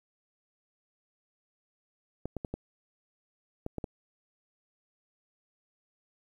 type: clicks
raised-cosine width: 2 ms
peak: -21 dBFS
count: 7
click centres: 2.256 / 2.367 / 2.448 / 2.54 / 3.664 / 3.783 / 3.842 s
effects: 10-bit